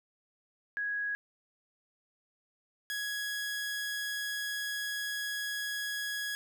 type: tone pair in turn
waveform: sine / sawtooth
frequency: 1661.2 / 1667.8 Hz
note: G#6 / G#6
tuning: 0 / +7 cents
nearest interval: unison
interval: 7 cents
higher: second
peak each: -31 / -30 dBFS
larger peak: second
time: 0.77-1.15 / 2.9-6.35 s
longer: second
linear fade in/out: 0 ms
effects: none